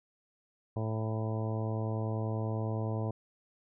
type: harmonic tone with a mistuned harmonic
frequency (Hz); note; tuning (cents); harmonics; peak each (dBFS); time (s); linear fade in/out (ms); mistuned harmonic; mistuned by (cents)
110; A2; 0; 1 / 2 / 3 / 4 / 5 / 6 / 7 / 8 / 9; -32 / -40 / -42 / -42 / -43 / -44 / -47 / -50 / -48; 0.76-3.11; 5; 8; +37
effects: none